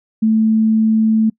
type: tone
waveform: sine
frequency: 220.1 Hz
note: A3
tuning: 1 cent sharp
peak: -10 dBFS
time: 0.22-1.3 s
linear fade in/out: 10 ms
effects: noise-tail reverb RT60 0.1 s tail -25 dB re dry